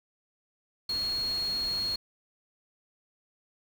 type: tone in noise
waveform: sine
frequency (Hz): 4299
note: C8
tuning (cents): +46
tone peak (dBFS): -28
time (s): 0.89-1.96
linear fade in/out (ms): 5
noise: pink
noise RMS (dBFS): -43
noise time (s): 0.89-1.96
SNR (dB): +12
effects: none